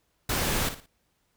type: noise with echo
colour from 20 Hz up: pink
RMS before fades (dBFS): -27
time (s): 0.29-0.69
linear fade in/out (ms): 5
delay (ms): 57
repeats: 3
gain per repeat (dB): -10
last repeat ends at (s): 0.861
effects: pink hiss -72 dBFS RMS until 1.36 s